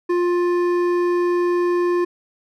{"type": "tone with hard clipping", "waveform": "sine", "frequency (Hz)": 351.7, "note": "F4", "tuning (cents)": 12, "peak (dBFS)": -18, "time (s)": [0.09, 2.05], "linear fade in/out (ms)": 10, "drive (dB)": 10, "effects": []}